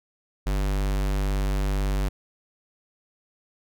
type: tone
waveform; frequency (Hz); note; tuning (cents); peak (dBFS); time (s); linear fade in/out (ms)
square; 49; G1; 0; -23; 0.46-2.09; 10
effects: none